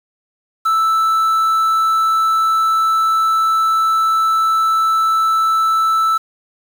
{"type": "tone with quantisation", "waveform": "triangle", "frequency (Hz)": 1318.5, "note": "E6", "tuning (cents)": 0, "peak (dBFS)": -10, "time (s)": [0.65, 6.18], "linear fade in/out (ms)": 10, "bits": 6, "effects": []}